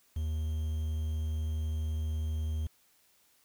triangle tone with quantisation, 78 Hz, D#2, 5 cents sharp, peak -28 dBFS, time 0.16-2.67 s, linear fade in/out 5 ms, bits 9, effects white hiss -67 dBFS RMS until 3.44 s

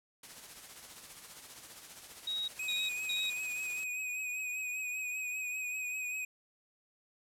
white noise with tremolo, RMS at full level -48 dBFS, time 0.23-3.84 s, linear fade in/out 5 ms, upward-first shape sine, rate 15 Hz, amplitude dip 45%
sine tone bursts, 3800 Hz, A#7, 33 cents sharp, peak -33 dBFS, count 3, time 2.27-3.3 s, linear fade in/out 5 ms, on 210 ms, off 200 ms
square tone with vibrato, 2505 Hz, D#7, 11 cents sharp, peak -36 dBFS, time 2.59-6.25 s, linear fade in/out 5 ms, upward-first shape triangle, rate 5.1 Hz, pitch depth 40 cents each way
effects low-pass 12000 Hz 12 dB/octave

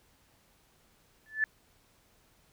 sine tone with exponential growth, 1745 Hz, A6, 15 cents flat, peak -21 dBFS, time 1.26-1.44 s, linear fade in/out 1 ms, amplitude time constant 38 ms, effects pink hiss -66 dBFS RMS until 2.52 s

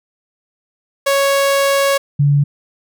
sawtooth / sine tone pair in turn, 554.4 / 143.4 Hz, C#5 / D3, 0 / -41 cents, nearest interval octave + major seventh, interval 2341 cents, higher first, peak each -8 / -9 dBFS, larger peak first, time 1.06-1.98 / 2.19-2.44 s, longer first, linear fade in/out 10 ms, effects none

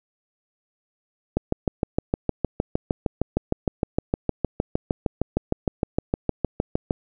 click train, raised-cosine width 2 ms, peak -7 dBFS, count 37, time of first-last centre 1.37-6.908 s, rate 6.5 Hz, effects none

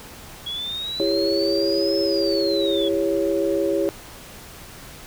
sine linear two-way sweep, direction up then down, 3322 to 5230 to 3322 Hz, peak -26 dBFS, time 0.46-2.89 s, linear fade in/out 10 ms, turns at 2 s
sine chord, C# diminished, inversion first, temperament just, 332.6 / 399.1 / 554.4 Hz, E4 / G4 / C#5, +16 / +31 / 0 cents, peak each -23 dBFS, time 1-3.89 s, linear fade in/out 0 ms
effects pink hiss -41 dBFS RMS until 5.06 s

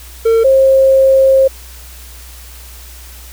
triangle / sine tone pair in turn, 453.8 / 534.2 Hz, A#4 / C5, -47 / +36 cents, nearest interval minor third, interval 283 cents, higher second, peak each -5 dBFS, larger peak neither, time 0.25-0.44 / 0.44-1.48 s, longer second, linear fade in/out 10 ms, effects added 61 Hz sine -33 dBFS peak until 3.32 s + white hiss -37 dBFS RMS until 3.32 s

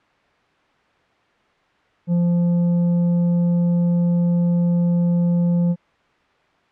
triangle tone with tanh clipping, 173.4 Hz, F3, 12 cents flat, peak -16 dBFS, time 2.07-5.76 s, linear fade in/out 50 ms, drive 10 dB, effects white hiss -58 dBFS RMS until 6.71 s + low-pass 2000 Hz 12 dB/octave

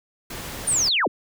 pink noise, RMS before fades -34 dBFS, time 0.3-0.89 s, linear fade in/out 5 ms
sine linear sweep, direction down, 9397 to 98 Hz, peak -18 dBFS, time 0.67-1.08 s, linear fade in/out 10 ms
effects none

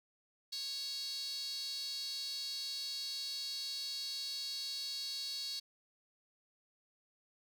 sawtooth tone with high-pass filter, 554 Hz, C#5, 1 cent flat, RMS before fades -41 dBFS, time 0.52-5.6 s, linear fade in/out 10 ms, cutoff 4300 Hz, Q 9.5, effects none

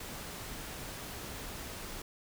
pink noise, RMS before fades -43 dBFS, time 0-2.02 s, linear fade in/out 5 ms, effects none

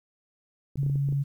clicks, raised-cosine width 3 ms, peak -26 dBFS, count 7, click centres 0.757 / 0.832 / 0.864 / 0.898 / 0.957 / 1.088 / 1.125 s
sine tone, 140 Hz, C#3, 18 cents sharp, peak -23 dBFS, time 0.77-1.24 s, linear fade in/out 20 ms
effects 10-bit

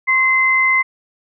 sine tone pair together, 1063.7 / 2062 Hz, C6 / C7, +28 / -26 cents, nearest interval major seventh, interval 1146 cents, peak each -19 / -12 dBFS, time 0.07-0.83 s, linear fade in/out 20 ms, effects none

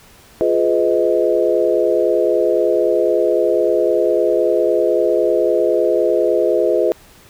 sine chord, F half-diminished seventh, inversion none, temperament just, 349.2 / 419.1 / 502.9 / 628.6 Hz, F4 / Ab4 / Cb5 / Eb5, 0 / +16 / +31 / +18 cents, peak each -18 dBFS, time 0.41-6.92 s, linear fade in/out 0 ms, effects pink hiss -46 dBFS RMS until 7.29 s

